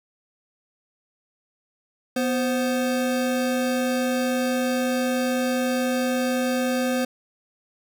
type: tone pair together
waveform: square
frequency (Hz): 246.9 / 520.8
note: B3 / C5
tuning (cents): 0 / -8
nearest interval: octave + minor second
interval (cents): 1292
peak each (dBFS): -24 / -26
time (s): 2.16-7.05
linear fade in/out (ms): 5
effects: 10-bit